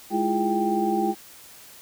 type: tone cluster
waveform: sine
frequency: 210.4 / 324.2 / 343.3 / 410.9 / 786 Hz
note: G#3 / E4 / F4 / G#4 / G5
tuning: +23 / -29 / -30 / -18 / +4 cents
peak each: -27 / -31 / -25 / -32 / -25 dBFS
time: 0.1-1.15 s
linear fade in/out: 50 ms
effects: white hiss -47 dBFS RMS until 1.81 s